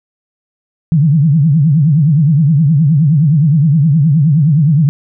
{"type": "tone with vibrato", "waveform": "sine", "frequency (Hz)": 151.2, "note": "D#3", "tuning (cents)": -49, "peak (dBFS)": -6, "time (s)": [0.92, 4.89], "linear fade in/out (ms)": 0, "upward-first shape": "triangle", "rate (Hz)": 9.6, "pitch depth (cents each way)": 240, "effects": []}